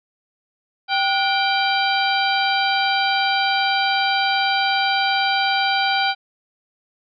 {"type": "harmonic tone with a mistuned harmonic", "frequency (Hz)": 784, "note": "G5", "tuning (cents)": 0, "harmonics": [1, 2, 3, 4, 5, 6], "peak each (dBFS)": [-20, -23, -25, -26, -27, -28], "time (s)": [0.88, 6.15], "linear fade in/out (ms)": 50, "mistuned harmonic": 2, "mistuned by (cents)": -130, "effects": []}